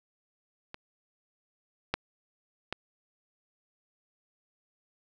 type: clicks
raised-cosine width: 0.3 ms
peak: -24 / -11 / -16 dBFS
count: 3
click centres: 0.744 / 1.94 / 2.726 s
effects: none